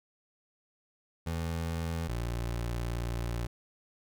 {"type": "tone pair in turn", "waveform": "25% pulse", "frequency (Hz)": [82.7, 58.61], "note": ["E2", "A#1"], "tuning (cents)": [6, 10], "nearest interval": "tritone", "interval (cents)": 596, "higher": "first", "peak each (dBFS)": -28, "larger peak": "neither", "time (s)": [[1.26, 2.08], [2.08, 3.47]], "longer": "second", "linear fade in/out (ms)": 10, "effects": []}